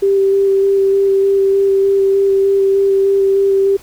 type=tone with vibrato; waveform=sine; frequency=392 Hz; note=G4; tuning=in tune; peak=-9 dBFS; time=0.02-3.77 s; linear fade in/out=10 ms; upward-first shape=square; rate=3.3 Hz; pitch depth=9 cents each way; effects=pink hiss -42 dBFS RMS until 3.82 s